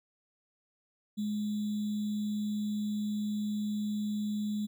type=tone with sample-and-hold; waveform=sine; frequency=209.8 Hz; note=G#3; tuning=18 cents sharp; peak=-30 dBFS; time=1.17-4.67 s; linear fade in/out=20 ms; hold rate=3675 Hz; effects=none